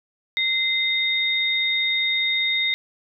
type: tone pair together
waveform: sine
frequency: 2074 / 3695 Hz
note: C7 / A#7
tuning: -16 / -16 cents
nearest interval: minor seventh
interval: 1000 cents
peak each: -22 / -22 dBFS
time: 0.37-2.74 s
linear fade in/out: 0 ms
effects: none